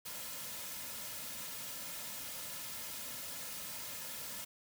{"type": "noise with comb filter", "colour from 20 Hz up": "white", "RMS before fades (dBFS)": -44, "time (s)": [0.05, 4.45], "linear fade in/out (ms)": 10, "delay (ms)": 2.6, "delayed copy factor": -0.6, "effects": []}